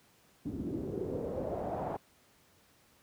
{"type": "noise with low-pass filter sweep", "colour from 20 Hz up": "pink", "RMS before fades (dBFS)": -36, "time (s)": [0.45, 1.97], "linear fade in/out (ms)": 10, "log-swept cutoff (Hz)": [260, 830], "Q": 4.1, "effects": ["pink hiss -65 dBFS RMS until 3.02 s", "high-pass 80 Hz 12 dB/octave"]}